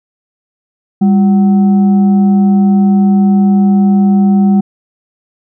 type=tone with frequency modulation; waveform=sine; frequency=199.1 Hz; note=G3; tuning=27 cents sharp; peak=-5 dBFS; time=1.01-4.61 s; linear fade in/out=10 ms; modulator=551 Hz; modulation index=0.29; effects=none